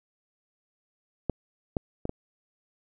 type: clicks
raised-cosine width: 2 ms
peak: -12 / -13 / -17 / -18 dBFS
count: 4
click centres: 1.297 / 1.768 / 2.054 / 2.094 s
effects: none